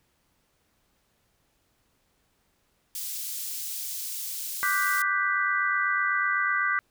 white high-pass noise, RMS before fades -34 dBFS, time 2.95-5.02 s, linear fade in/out 2 ms, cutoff 4500 Hz, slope 12 dB/octave
sine chord, G major seventh, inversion second, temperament equal, 1174.7 / 1480 / 1568 / 1975.5 Hz, D6 / F#6 / G6 / B6, 0 / 0 / 0 / 0 cents, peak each -28 / -30 / -28 / -28 dBFS, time 4.63-6.79 s, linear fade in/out 0 ms
effects pink hiss -70 dBFS RMS until 6.9 s

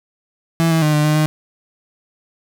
35% pulse tone with pitch steps, 165.3 / 162.3 / 152.2 / 150 / 152.3 / 154 Hz, E3 / E3 / D#3 / D3 / D#3 / D#3, +5 / -27 / -38 / +37 / -37 / -17 cents, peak -11 dBFS, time 0.6-1.26 s, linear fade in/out 0 ms, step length 110 ms, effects none

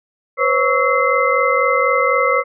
sine tone cluster, 500 / 544 / 1122 / 1305 / 2067 Hz, B4 / C#5 / C#6 / E6 / C7, +21 / -33 / +21 / -18 / -22 cents, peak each -19 dBFS, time 0.37-2.44 s, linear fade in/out 50 ms, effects none

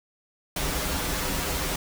pink noise with comb filter, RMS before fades -28 dBFS, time 0.56-1.76 s, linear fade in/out 5 ms, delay 8.9 ms, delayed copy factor -0.9, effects none

